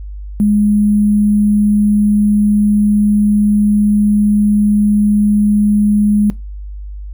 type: tone with sample-and-hold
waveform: sine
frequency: 207.7 Hz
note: G#3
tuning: in tune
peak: -8 dBFS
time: 0.4-6.3 s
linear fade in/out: 0 ms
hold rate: 11025 Hz
effects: noise-tail reverb RT60 0.2 s tail -19 dB re dry + added 50 Hz sine -24 dBFS peak until 7.13 s